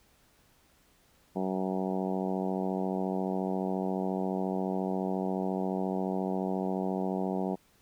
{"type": "harmonic tone", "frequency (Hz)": 94.3, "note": "F#2", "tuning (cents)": 33, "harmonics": [2, 3, 4, 5, 6, 7, 8, 9, 10], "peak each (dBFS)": [-32, -37, -36, -39, -42, -39, -40, -43, -47], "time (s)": [1.35, 7.56], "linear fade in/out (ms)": 20, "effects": ["pink hiss -65 dBFS RMS until 7.81 s"]}